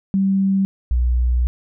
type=tone pair in turn; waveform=sine; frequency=193.9 / 61.07 Hz; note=G3 / B1; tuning=-19 / -19 cents; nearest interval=octave + minor sixth; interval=2000 cents; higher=first; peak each=-14 dBFS; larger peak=neither; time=0.14-0.65 / 0.91-1.47 s; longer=second; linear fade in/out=0 ms; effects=none